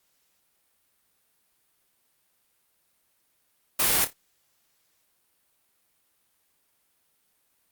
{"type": "noise with echo", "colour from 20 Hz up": "white", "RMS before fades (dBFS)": -22, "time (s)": [3.79, 4.05], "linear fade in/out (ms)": 10, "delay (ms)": 28, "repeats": 3, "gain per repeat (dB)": -11, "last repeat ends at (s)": 4.134, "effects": ["white hiss -70 dBFS RMS until 7.71 s", "Opus 48 kbps"]}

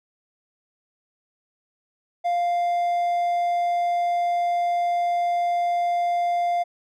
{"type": "tone", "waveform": "triangle", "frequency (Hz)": 698.5, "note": "F5", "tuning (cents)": 0, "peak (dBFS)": -18, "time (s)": [2.24, 6.64], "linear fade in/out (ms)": 20, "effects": []}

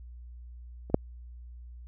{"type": "clicks", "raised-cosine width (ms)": 2, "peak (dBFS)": [-28, -7], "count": 2, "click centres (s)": [0.9, 0.944], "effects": ["added 60 Hz sine -43 dBFS peak until 1.87 s"]}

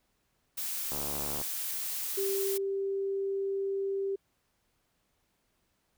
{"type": "noise", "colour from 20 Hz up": "blue", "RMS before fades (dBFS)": -35, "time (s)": [0.57, 2.58], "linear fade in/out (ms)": 10}
{"type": "click train", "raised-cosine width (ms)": 1, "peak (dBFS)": -25, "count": 37, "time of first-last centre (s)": [0.92, 1.414], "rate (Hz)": 72.9}
{"type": "tone", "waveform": "sine", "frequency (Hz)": 392, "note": "G4", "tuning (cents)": 0, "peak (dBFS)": -29, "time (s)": [2.17, 4.16], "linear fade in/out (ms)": 10}
{"effects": ["pink hiss -75 dBFS RMS until 5.97 s"]}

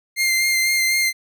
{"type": "tone with vibrato", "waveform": "sawtooth", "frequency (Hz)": 2100, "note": "C7", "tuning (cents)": 6, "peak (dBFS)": -13, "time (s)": [0.16, 1.13], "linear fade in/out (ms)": 50, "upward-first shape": "sine", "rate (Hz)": 4, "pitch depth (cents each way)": 18, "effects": []}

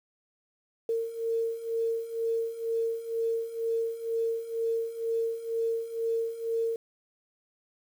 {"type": "beating tone pair", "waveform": "sine", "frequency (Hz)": [455.2, 457.3], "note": ["A#4", "A#4"], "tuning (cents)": [-41, -33], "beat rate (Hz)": 2.1, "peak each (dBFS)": [-33, -29], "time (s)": [0.89, 6.76], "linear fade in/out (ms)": 2, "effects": ["9-bit"]}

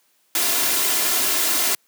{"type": "noise with comb filter", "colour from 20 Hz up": "white", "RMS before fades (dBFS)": -20, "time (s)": [0.35, 1.75], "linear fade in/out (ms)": 2, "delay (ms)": 2.9, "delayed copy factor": 0.5, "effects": ["white hiss -63 dBFS RMS until 1.87 s", "high-pass 200 Hz 12 dB/octave"]}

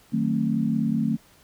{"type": "chord", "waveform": "sine", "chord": "D# diminished seventh", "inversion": "none", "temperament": "just", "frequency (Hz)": [155.56, 186.68, 224, 268.8], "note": ["D#3", "F#3", "A3", "C4"], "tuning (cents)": [0, 16, 31, 47], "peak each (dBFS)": [-28, -29, -23, -29], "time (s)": [0.12, 1.17], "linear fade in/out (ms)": 20, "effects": ["pink hiss -56 dBFS RMS until 1.43 s"]}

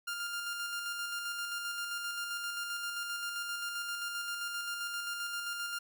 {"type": "tone with tremolo", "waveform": "sawtooth", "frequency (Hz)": 1400, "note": "F6", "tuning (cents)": 4, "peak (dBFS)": -31, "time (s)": [0.07, 5.79], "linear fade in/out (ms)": 10, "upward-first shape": "square", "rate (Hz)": 7.6, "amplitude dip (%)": 30, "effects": []}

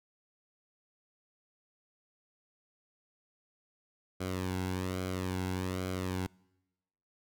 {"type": "tone with flanger", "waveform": "sawtooth", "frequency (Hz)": 92.5, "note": "F#2", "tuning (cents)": 0, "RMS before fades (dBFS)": -35, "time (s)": [4.2, 6.27], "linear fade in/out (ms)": 10, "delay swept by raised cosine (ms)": [1.1, 1.68], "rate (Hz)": 1.2, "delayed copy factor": -0.65, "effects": ["noise-tail reverb RT60 1.0 s tail -26 dB re dry"]}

